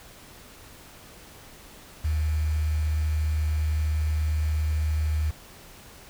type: tone with quantisation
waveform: sine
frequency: 77 Hz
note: D#2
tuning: 17 cents flat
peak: -22 dBFS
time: 2.04-5.31 s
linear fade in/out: 10 ms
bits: 7
effects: pink hiss -48 dBFS RMS until 6.09 s